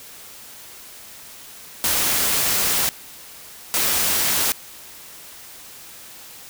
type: noise bursts at uneven times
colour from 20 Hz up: white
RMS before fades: -20 dBFS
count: 2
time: 1.84-2.89 / 3.74-4.52 s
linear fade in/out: 0 ms
effects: white hiss -41 dBFS RMS until 6.49 s